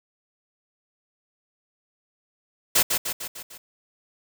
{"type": "noise with echo", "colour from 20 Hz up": "white", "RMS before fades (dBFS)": -18, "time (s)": [2.75, 2.83], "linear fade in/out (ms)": 10, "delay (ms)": 150, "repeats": 5, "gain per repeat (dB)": -5, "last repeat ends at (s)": 3.58, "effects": []}